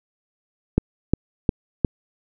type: click train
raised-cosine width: 3 ms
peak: -3 dBFS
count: 4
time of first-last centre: 0.78-1.848 s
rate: 2.81 Hz
effects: none

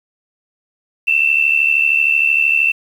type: tone pair together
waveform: sine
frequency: 2637 / 2710 Hz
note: E7 / E7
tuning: 0 / +47 cents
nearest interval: unison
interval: 47 cents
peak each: -14 dBFS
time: 1.07-2.72 s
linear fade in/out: 10 ms
effects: 7-bit

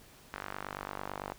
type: tone with band-pass filter sweep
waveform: sawtooth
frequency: 48.98 Hz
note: G1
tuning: 1 cent flat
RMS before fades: -42 dBFS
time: 0.33-1.33 s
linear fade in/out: 10 ms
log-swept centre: 1500 to 900 Hz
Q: 1.5
effects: pink hiss -57 dBFS RMS until 1.38 s

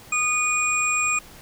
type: tone cluster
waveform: sine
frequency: 1230 / 2448 / 7520 Hz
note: D#6 / D#7 / A#8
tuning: -20 / -29 / +14 cents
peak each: -26 / -22 / -25 dBFS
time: 0.12-1.19 s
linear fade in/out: 5 ms
effects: pink hiss -46 dBFS RMS until 1.41 s

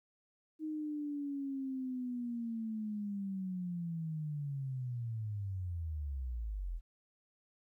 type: linear sweep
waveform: sine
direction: down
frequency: 313.8 to 39.06 Hz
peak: -36 dBFS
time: 0.59-6.81 s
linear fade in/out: 50 ms
effects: 13-bit

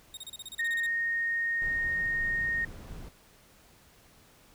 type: tone bursts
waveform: sawtooth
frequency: 3729 Hz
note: A#7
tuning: in tune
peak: -36 dBFS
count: 12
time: 0.14-0.864 s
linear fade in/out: 2 ms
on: 31 ms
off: 32 ms
type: tone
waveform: sine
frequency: 1853 Hz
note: A#6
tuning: 11 cents flat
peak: -27 dBFS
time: 0.59-2.65 s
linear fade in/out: 5 ms
type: noise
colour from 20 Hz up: brown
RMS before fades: -42 dBFS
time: 1.61-3.09 s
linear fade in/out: 10 ms
effects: pink hiss -59 dBFS RMS until 4.54 s

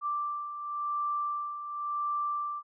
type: beating tone pair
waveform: sine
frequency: 1174.7 / 1175.63 Hz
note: D6 / D6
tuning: 0 / +1 cents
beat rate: 0.93 Hz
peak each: -38 / -31 dBFS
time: 0.01-2.63 s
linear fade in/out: 50 ms
effects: none

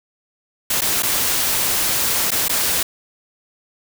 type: noise with dropouts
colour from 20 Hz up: white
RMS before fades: -19 dBFS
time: 0.7-2.83 s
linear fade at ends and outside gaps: 5 ms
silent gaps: 0.809-0.817 / 1.024-1.031 / 2.307-2.316 / 2.483-2.494 s
effects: none

